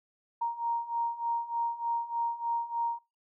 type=beating tone pair; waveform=sine; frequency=932.3 / 935.6 Hz; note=A#5 / A#5; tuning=0 / +6 cents; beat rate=3.3 Hz; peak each=-34 / -31 dBFS; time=0.41-2.99 s; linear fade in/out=10 ms; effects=noise-tail reverb RT60 0.3 s tail -25 dB re dry